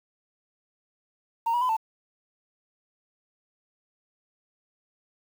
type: tone with pitch steps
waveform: sine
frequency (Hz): 921 / 964 / 1010 / 889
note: A#5 / B5 / B5 / A5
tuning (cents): -21 / -42 / +39 / +18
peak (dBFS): -20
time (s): 1.46-1.768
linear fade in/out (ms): 10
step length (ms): 77
effects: tanh soft clip ceiling -20 dBFS + 8-bit